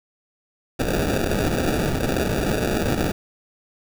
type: noise with sample-and-hold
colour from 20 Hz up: blue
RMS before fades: -22 dBFS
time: 0.79-3.12 s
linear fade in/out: 5 ms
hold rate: 1050 Hz
effects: none